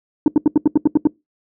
sine tone bursts, 300 Hz, D4, 37 cents sharp, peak -5 dBFS, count 9, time 0.26-1.072 s, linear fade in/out 2 ms, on 20 ms, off 79 ms, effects noise-tail reverb RT60 0.2 s tail -24 dB re dry + tanh soft clip ceiling -7 dBFS

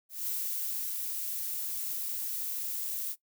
violet noise with ADSR envelope, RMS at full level -33 dBFS, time 0.09-3.16 s, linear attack 180 ms, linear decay 620 ms, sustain -2 dB, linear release 54 ms, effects noise-tail reverb RT60 0.1 s tail -18 dB re dry

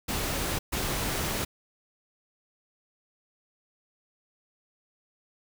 pink noise bursts at uneven times, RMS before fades -30 dBFS, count 2, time 0.08-0.59 / 0.72-1.45 s, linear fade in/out 10 ms, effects none

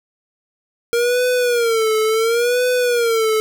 square tone with vibrato, 466.2 Hz, A#4, in tune, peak -15 dBFS, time 0.93-3.4 s, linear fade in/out 0 ms, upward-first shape sine, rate 0.71 Hz, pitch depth 120 cents each way, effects none

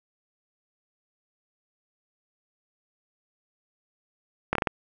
slowing click train, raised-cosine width 0.5 ms, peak -8 dBFS, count 5, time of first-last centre 4.53-4.672 s, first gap 23 ms, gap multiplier 1.3, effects none

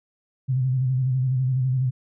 sine tone with vibrato, 129.3 Hz, C3, 20 cents flat, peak -19 dBFS, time 0.48-1.91 s, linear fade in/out 20 ms, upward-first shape square, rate 12 Hz, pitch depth 45 cents each way, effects none

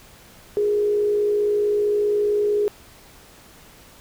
sine tone with frequency modulation, 415.3 Hz, G#4, in tune, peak -17 dBFS, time 0.57-2.68 s, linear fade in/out 0 ms, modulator 55.4 Hz, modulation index 0.32, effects pink hiss -48 dBFS RMS until 4 s

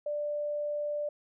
sine tone, 590 Hz, D5, 8 cents sharp, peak -30 dBFS, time 0.06-1.09 s, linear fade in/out 5 ms, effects none

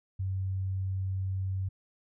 sine tone, 95.1 Hz, F#2, 48 cents sharp, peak -29 dBFS, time 0.19-1.69 s, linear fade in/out 10 ms, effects none

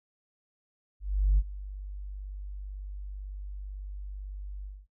sine tone with ADSR envelope, 49 Hz, G1, in tune, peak -17 dBFS, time 1-4.87 s, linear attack 380 ms, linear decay 45 ms, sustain -19 dB, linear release 220 ms, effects noise-tail reverb RT60 0.1 s tail -24 dB re dry + tanh soft clip ceiling -16 dBFS

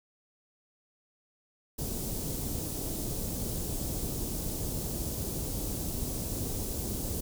pink band-stop noise, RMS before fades -34 dBFS, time 1.78-7.21 s, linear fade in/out 10 ms, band 440 to 7000 Hz, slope 12 dB/octave, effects none

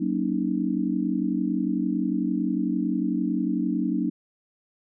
sine chord, D# minor seventh, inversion first, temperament just, 186.68 / 233.3 / 280 / 311.1 Hz, F#3 / A#3 / C#4 / D#4, +16 / +2 / +18 / 0 cents, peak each -28 dBFS, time 0-4.1 s, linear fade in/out 10 ms, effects none

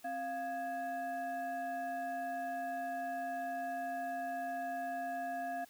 sine tone with frequency modulation, 698.5 Hz, F5, in tune, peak -36 dBFS, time 0.04-5.65 s, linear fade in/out 10 ms, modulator 964 Hz, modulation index 0.66, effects white hiss -62 dBFS RMS until 5.69 s

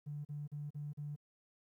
triangle tone bursts, 146.83 Hz, D3, in tune, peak -36 dBFS, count 5, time 0.06-1.162 s, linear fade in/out 20 ms, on 190 ms, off 38 ms, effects tanh soft clip ceiling -38 dBFS + 13-bit

